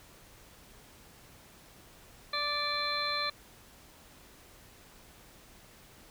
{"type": "harmonic tone", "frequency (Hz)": 586, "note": "D5", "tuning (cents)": -4, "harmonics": [1, 2, 3, 4, 6, 7], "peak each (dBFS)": [-41, -35, -39, -38, -40, -34], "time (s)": [2.33, 3.3], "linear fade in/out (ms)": 5, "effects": ["pink hiss -56 dBFS RMS until 6.1 s"]}